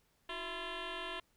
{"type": "tone with frequency modulation", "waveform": "sine", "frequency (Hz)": 1052, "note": "C6", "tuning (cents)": 9, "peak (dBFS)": -37, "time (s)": [0.29, 1.2], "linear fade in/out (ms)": 5, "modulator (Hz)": 343, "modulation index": 7, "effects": ["tanh soft clip ceiling -37 dBFS", "pink hiss -74 dBFS RMS until 1.36 s"]}